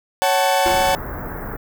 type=chord; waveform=40% pulse; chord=F# minor; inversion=second; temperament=equal with one note detuned; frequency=554.4 / 751.2 / 880 Hz; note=C#5 / F#5 / A5; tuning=0 / +26 / 0 cents; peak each=-19 / -18 / -19 dBFS; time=0.22-0.95 s; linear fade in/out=0 ms
type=band-stop noise; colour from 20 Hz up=pink; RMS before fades=-29 dBFS; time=0.65-1.57 s; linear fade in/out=10 ms; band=1800 to 15000 Hz; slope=48 dB/octave
type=tone with exponential decay; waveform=45% pulse; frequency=349.2 Hz; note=F4; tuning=in tune; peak=-21 dBFS; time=0.66-1.06 s; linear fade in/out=0 ms; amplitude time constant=86 ms
effects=none